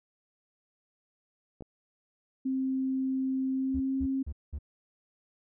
clicks, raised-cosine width 2 ms, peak -31 dBFS, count 2, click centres 1.608 / 1.623 s
sine tone with pitch glide, 263.6 to 267.7 Hz, C4 to C4, +13 to +40 cents, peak -27 dBFS, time 2.45-4.23 s, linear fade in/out 10 ms, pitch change +27 cents, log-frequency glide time 3.52-4 s
triangle tone bursts, 71.7 Hz, D2, 41 cents flat, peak -31 dBFS, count 4, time 3.74-4.588 s, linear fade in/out 10 ms, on 62 ms, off 200 ms
effects none

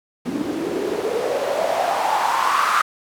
white noise with band-pass filter sweep, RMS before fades -21 dBFS, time 0.25-2.82 s, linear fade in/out 10 ms, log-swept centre 260 to 1300 Hz, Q 6.1, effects none

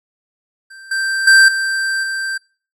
square tone with level steps, 1568 Hz, G6, in tune, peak -36 / -17 / -6 / -17 / -20 dBFS, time 0.7-2.38 s, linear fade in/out 10 ms, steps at 0.91 / 1.27 / 1.48 / 2.03 s, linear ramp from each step 5 ms, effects noise-tail reverb RT60 0.4 s tail -25 dB re dry + low-pass 10000 Hz 12 dB/octave

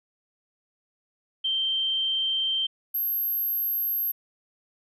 sine tone pair in turn, 3136 / 12544 Hz, G7 / G9, 0 / 0 cents, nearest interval 2 octaves, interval 2400 cents, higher second, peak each -23 / -24 dBFS, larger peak first, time 1.44-2.67 / 2.94-4.12 s, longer first, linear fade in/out 10 ms, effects none

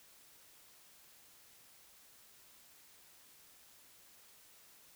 silence, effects white hiss -62 dBFS RMS until 4.95 s

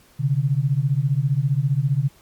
sine beating tone pair, 130.81 / 145.81 Hz, C3 / D3, 0 / -12 cents, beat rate 15 Hz, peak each -20 / -20 dBFS, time 0.19-2.09 s, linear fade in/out 20 ms, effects pink hiss -54 dBFS RMS until 2.21 s + MP3 96 kbps

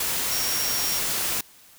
sine tone in noise, 5590 Hz, F8, 1 cent sharp, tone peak -28 dBFS, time 0.31-0.99 s, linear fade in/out 5 ms, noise white, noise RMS -26 dBFS, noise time 0-1.41 s, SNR -5 dB, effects white hiss -52 dBFS RMS until 1.78 s

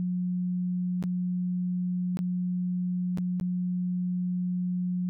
sine tone with dropouts, 180 Hz, F#3, 47 cents flat, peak -26 dBFS, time 0-5.09 s, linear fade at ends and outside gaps 0 ms, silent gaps 1.026-1.038 / 2.171-2.19 / 3.174-3.184 / 3.399-3.411 s, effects none

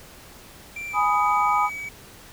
triangle tone with pitch glide, 2357 to 2275 Hz, D7 to C#7, +6 to +44 cents, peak -29 dBFS, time 0.76-1.89 s, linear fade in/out 5 ms, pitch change -62 cents, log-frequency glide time 0.89-1.04 s
sine chord, G# minor, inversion none, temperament equal, 830.6 / 987.8 / 1244.5 Hz, G#5 / B5 / D#6, 0 / 0 / 0 cents, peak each -23 / -24 / -21 dBFS, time 0.93-1.7 s, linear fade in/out 50 ms
effects pink hiss -46 dBFS RMS until 2.32 s

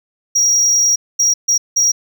triangle tone bursts at uneven times, 5690 Hz, F8, 31 cents sharp, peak -9 dBFS, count 4, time 0.35-0.96 / 1.19-1.34 / 1.48-1.58 / 1.76-1.92 s, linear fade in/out 10 ms, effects none

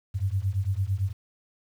sine beating tone pair, 92.5 / 101.4 Hz, F#2 / G#2, 0 / -41 cents, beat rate 8.9 Hz, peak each -27 dBFS, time 0.14-1.13 s, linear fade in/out 20 ms, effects 9-bit

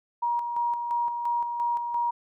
sine tone with tremolo, 950 Hz, A#5, 33 cents sharp, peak -23 dBFS, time 0.22-2.11 s, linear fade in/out 10 ms, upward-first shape square, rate 2.9 Hz, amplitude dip 45%, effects none

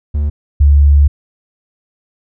triangle / sine tone pair in turn, 73.42 / 71.74 Hz, D2 / D2, 0 / -40 cents, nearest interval unison, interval 40 cents, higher first, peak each -10 / -4 dBFS, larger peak second, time 0.14-0.3 / 0.6-1.08 s, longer second, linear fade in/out 10 ms, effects none

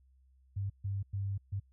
sine tone bursts at uneven times, 98.8 Hz, G2, 14 cents sharp, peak -32 dBFS, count 4, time 0.56-0.7 / 0.84-1.03 / 1.13-1.38 / 1.52-1.6 s, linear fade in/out 10 ms, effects added 65 Hz sine -62 dBFS peak until 1.72 s

